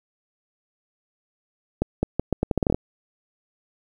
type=accelerating click train; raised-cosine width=2 ms; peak=-7 dBFS; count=12; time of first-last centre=1.82-2.745 s; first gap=210 ms; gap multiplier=0.79; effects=8-bit